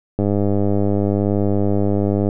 click train, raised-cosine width 2 ms, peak -6 dBFS, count 213, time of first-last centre 0.19-2.289 s, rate 101 Hz, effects none

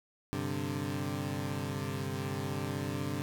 20% pulse chord, G suspended fourth, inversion none, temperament equal, 98 / 130.81 / 146.83 Hz, G2 / C3 / D3, 0 / 0 / 0 cents, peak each -33 dBFS, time 0.33-3.22 s, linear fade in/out 0 ms, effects none

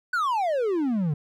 triangle exponential sweep, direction down, 1524 to 141.3 Hz, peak -20 dBFS, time 0.13-1.14 s, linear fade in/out 5 ms, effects none

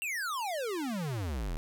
square exponential sweep, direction down, 2794 to 36.71 Hz, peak -33 dBFS, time 0.02-1.57 s, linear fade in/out 0 ms, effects none

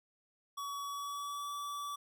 square tone with pitch glide, 1131 to 1152.8 Hz, C#6 to D6, +34 to -33 cents, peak -39 dBFS, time 0.57-1.96 s, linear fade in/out 10 ms, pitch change +33 cents, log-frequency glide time 0.82-1.52 s, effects none

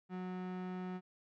35% pulse tone, 183.3 Hz, F#3, 16 cents flat, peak -38 dBFS, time 0.09-1.01 s, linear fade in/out 50 ms, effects low-pass 2000 Hz 12 dB/octave

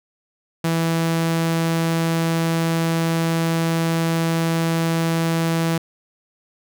sawtooth tone, 164.81 Hz, E3, in tune, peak -14 dBFS, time 0.64-5.78 s, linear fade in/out 5 ms, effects none

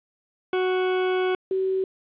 40% pulse / sine tone pair in turn, 370 / 380 Hz, F#4 / F#4, 0 / +46 cents, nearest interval unison, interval 46 cents, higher second, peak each -20 / -21 dBFS, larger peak first, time 0.53-1.35 / 1.51-1.84 s, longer first, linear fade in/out 2 ms, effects resampled to 8000 Hz + 9-bit

